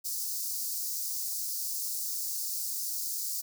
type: high-pass noise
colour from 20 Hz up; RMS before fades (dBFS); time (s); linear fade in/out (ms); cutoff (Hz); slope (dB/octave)
white; -34; 0.04-3.42; 20; 4600; 48
effects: none